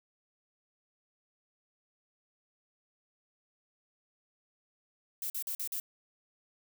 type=noise bursts; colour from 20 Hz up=violet; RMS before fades=-36 dBFS; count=5; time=5.22-5.8 s; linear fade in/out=2 ms; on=80 ms; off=45 ms; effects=none